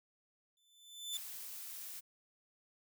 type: tone with exponential growth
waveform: sawtooth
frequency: 3520 Hz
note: A7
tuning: in tune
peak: -33 dBFS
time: 0.57-1.17 s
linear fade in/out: 1 ms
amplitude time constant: 130 ms
type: noise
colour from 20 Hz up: blue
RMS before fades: -47 dBFS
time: 1.12-2.01 s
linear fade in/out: 20 ms
effects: none